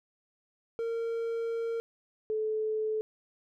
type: tone pair in turn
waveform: triangle / sine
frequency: 459.7 / 433.9 Hz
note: A#4 / A4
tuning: -24 / -24 cents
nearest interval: minor second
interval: 100 cents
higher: first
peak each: -28 dBFS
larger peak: neither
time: 0.79-1.8 / 2.3-3.01 s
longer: first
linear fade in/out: 0 ms
effects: none